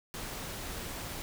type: noise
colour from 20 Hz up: pink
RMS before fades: -40 dBFS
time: 0.14-1.22 s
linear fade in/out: 0 ms
effects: none